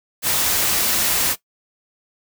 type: noise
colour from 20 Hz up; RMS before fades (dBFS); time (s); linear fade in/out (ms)
white; -19; 0.22-1.36; 50
effects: noise-tail reverb RT60 0.1 s tail -17 dB re dry